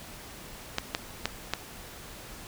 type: clicks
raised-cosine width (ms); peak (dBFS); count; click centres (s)
0.2; -9; 4; 0.784 / 0.949 / 1.256 / 1.536
effects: pink hiss -45 dBFS RMS until 2.47 s